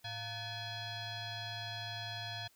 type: tone with frequency modulation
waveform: sine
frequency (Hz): 1725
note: A6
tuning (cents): -35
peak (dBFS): -39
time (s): 0.04-2.48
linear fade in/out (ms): 10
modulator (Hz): 808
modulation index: 3.4
effects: white hiss -68 dBFS RMS until 2.55 s